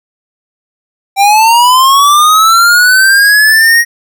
square linear sweep, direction up, 777 to 1887 Hz, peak -4 dBFS, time 1.16-3.85 s, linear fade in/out 50 ms, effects none

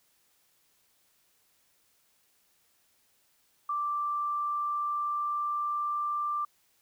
sine tone with pitch glide, 1174.7 to 1182.2 Hz, D6 to D6, 0 to +11 cents, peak -28 dBFS, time 3.69-6.45 s, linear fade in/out 5 ms, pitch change +11 cents, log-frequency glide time 3.88-6.31 s, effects white hiss -69 dBFS RMS until 6.81 s

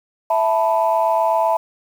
sine chord, E suspended fourth, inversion none, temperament equal, 659.3 / 880 / 987.8 Hz, E5 / A5 / B5, 0 / 0 / 0 cents, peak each -17 / -18 / -20 dBFS, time 0.3-1.57 s, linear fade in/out 5 ms, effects tanh soft clip ceiling -6 dBFS + 7-bit

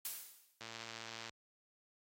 blue noise with exponential decay, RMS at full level -38 dBFS, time 0.05-0.61 s, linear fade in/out 1 ms, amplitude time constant 120 ms
click train, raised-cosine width 0.2 ms, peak -29 dBFS, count 79, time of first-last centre 0.61-1.294 s, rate 114 Hz
effects high-pass 60 Hz 12 dB/octave + AAC 48 kbps

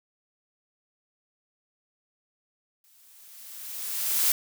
blue noise with exponential growth, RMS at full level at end -21 dBFS, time 2.84-4.32 s, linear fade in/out 1 ms, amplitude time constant 320 ms, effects none

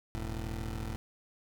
20% pulse tone pair together, 41.35 / 110.4 Hz, E1 / A2, +6 / +6 cents, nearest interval octave + perfect fourth, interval 1700 cents, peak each -32 / -35 dBFS, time 0.15-0.96 s, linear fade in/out 0 ms, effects none

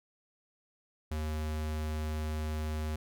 square tone, 77.2 Hz, D#2, 13 cents flat, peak -33 dBFS, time 1.11-2.96 s, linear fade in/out 5 ms, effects none

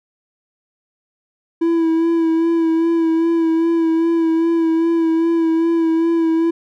triangle tone with vibrato, 329.6 Hz, E4, in tune, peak -11 dBFS, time 1.61-6.51 s, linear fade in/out 10 ms, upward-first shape sine, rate 2.5 Hz, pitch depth 29 cents each way, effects none

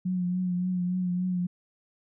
sine tone with vibrato, 180.8 Hz, F#3, 40 cents flat, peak -25 dBFS, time 0.05-1.47 s, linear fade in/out 10 ms, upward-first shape triangle, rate 3.5 Hz, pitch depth 39 cents each way, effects none

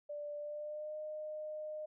sine tone with pitch glide, 588 to 612.6 Hz, D5 to D#5, +2 to -27 cents, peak -40 dBFS, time 0.09-1.86 s, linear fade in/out 10 ms, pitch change +71 cents, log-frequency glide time 0.37-0.97 s, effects none

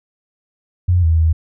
sine tone with pitch steps, 89.2 / 81.3 / 80.5 Hz, F2 / E2 / E2, +37 / -23 / -41 cents, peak -10 dBFS, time 0.88-1.33 s, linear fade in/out 10 ms, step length 150 ms, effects none

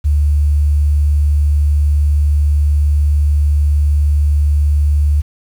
sine tone, 73.42 Hz, D2, in tune, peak -9 dBFS, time 0.04-5.22 s, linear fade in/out 20 ms, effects 7-bit

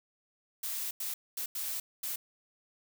blue noise bursts at uneven times, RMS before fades -36 dBFS, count 5, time 0.63-0.91 / 1-1.14 / 1.37-1.46 / 1.55-1.8 / 2.03-2.16 s, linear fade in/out 5 ms, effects none

